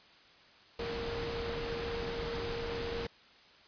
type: tone in noise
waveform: sine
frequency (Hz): 466.2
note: A#4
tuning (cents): 0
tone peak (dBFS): -37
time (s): 0.79-3.07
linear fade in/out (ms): 5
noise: pink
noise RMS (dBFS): -39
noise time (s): 0.79-3.07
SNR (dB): -1
effects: white hiss -59 dBFS RMS until 3.67 s + resampled to 11025 Hz